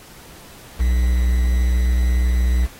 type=tone with quantisation; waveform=triangle; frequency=61.1 Hz; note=B1; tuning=18 cents flat; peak=-12 dBFS; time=0.79-2.67 s; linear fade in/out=20 ms; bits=6; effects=pink hiss -43 dBFS RMS until 2.79 s + AAC 48 kbps